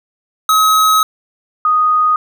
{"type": "tone pair in turn", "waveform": ["square", "sine"], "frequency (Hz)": [1276, 1242.5], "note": ["D#6", "D#6"], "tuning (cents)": [43, -3], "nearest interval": "unison", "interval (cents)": 46, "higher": "first", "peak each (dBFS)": -9, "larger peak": "neither", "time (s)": [[0.49, 1.03], [1.65, 2.16]], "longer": "first", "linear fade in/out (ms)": 2, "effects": []}